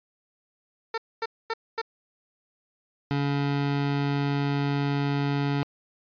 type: tone bursts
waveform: 15% pulse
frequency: 452 Hz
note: A4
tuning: 47 cents sharp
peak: -20 dBFS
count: 4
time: 0.94-1.816 s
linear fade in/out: 5 ms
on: 39 ms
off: 240 ms
type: tone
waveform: 25% pulse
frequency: 141.7 Hz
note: C#3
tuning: 38 cents sharp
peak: -20 dBFS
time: 3.11-5.63 s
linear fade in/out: 0 ms
effects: resampled to 11025 Hz